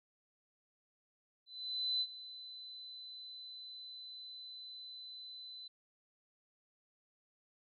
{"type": "tone with ADSR envelope", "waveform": "sine", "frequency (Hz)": 4019, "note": "B7", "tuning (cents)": 30, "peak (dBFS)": -31, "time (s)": [1.46, 5.68], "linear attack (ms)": 550, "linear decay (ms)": 53, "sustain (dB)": -16, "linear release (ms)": 7, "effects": []}